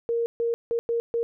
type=tone bursts at uneven times; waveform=sine; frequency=466.2 Hz; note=A#4; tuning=in tune; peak=-22 dBFS; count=5; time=0.09-0.26 / 0.4-0.54 / 0.71-0.79 / 0.89-1 / 1.14-1.23 s; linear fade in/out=0 ms; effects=none